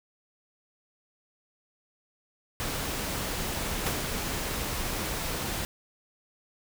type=noise; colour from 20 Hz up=pink; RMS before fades=-32 dBFS; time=2.6-5.65 s; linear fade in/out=0 ms
type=noise with exponential decay; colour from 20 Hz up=pink; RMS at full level=-26 dBFS; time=3.86-4.1 s; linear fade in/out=5 ms; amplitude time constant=52 ms
effects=none